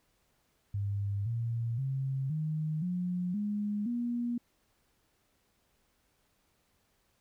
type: tone with pitch steps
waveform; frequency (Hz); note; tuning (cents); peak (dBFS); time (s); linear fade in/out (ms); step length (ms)
sine; 100.6 / 116.23 / 134.28 / 155.15 / 179.25 / 207.1 / 239.3; G2 / A#2 / C3 / D#3 / F3 / G#3 / A#3; +45 / -5 / +45 / -5 / +45 / -5 / +46; -30; 0.74-4.38; 5; 520
effects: pink hiss -73 dBFS RMS until 7.2 s